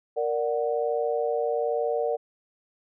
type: chord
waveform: sine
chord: Bb augmented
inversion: none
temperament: equal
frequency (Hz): 466.2 / 587.3 / 740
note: Bb4 / D5 / F#5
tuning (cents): 0 / 0 / 0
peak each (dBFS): -26 / -28 / -31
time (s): 0.16-2.17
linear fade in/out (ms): 20
effects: none